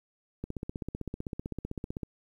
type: click train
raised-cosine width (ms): 3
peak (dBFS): -22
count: 26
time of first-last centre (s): 0.44-2.032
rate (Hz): 15.7
effects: 10-bit